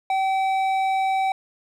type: tone with hard clipping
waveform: sine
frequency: 768 Hz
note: G5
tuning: 36 cents flat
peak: -21 dBFS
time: 0.1-1.32 s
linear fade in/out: 2 ms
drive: 8 dB
effects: none